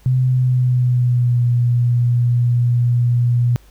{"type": "tone with pitch glide", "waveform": "sine", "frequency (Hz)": [128.1, 120.91], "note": ["C3", "B2"], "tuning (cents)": [-36, -36], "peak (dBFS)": -12, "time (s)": [0.06, 3.56], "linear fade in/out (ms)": 0, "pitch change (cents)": -100, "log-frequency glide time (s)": [0.24, 1.45], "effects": ["added 50 Hz sine -46 dBFS peak until 3.7 s", "pink hiss -53 dBFS RMS until 3.7 s"]}